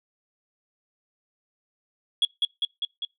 sine tone with echo, 3346 Hz, G#7, 12 cents sharp, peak -15 dBFS, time 2.22-2.25 s, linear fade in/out 2 ms, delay 200 ms, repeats 4, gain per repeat -3 dB, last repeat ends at 3.05 s, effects noise-tail reverb RT60 0.2 s tail -24 dB re dry + tanh soft clip ceiling -16 dBFS

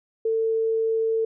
sine tone, 447.8 Hz, A4, 30 cents sharp, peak -20 dBFS, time 0.25-1.25 s, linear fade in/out 5 ms, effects none

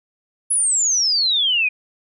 sine exponential sweep, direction down, 10548 to 2421 Hz, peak -15 dBFS, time 0.5-1.69 s, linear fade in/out 10 ms, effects none

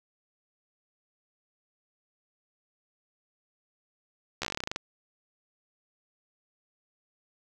slowing click train, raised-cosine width 0.2 ms, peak -14 dBFS, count 14, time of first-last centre 4.42-4.761 s, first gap 13 ms, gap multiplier 1.11, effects none

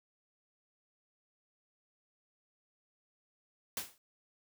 white noise with exponential decay, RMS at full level -34 dBFS, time 3.77-3.98 s, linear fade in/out 1 ms, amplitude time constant 45 ms, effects none

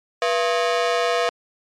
sawtooth ring-modulated tone, 583 Hz, D5, 13 cents flat, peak -11 dBFS, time 0.22-1.29 s, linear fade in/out 0 ms, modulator 96.5 Hz, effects low-pass 5000 Hz 12 dB/octave + MP3 96 kbps

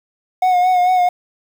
triangle tone with vibrato, 728 Hz, F#5, 28 cents flat, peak -9 dBFS, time 0.42-1.09 s, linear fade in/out 5 ms, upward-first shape sine, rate 4.5 Hz, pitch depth 35 cents each way, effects 7-bit

